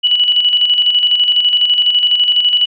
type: tone with tremolo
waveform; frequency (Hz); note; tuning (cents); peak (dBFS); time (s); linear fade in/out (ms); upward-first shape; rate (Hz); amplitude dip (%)
sine; 2947; F#7; -8; -7; 0.03-2.66; 20; square; 12; 50
effects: resampled to 11025 Hz